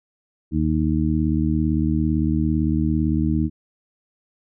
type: harmonic tone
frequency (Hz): 77.78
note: D#2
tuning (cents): 0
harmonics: 1 / 2 / 3 / 4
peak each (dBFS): -23 / -23 / -23 / -23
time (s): 0.51-3.5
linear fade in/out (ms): 50
effects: none